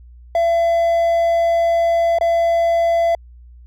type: tone with dropouts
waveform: triangle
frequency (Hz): 675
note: E5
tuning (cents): +41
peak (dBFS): -11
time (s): 0.35-3.15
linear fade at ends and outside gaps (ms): 2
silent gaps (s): 2.186-2.21
effects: added 60 Hz sine -39 dBFS peak until 3.66 s